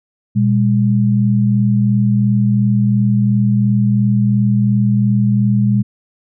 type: tone pair together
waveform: sine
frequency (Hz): 120.24 / 203.1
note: B2 / G#3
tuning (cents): -46 / -38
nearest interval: major sixth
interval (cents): 908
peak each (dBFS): -13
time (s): 0.35-5.83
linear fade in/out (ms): 20
effects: none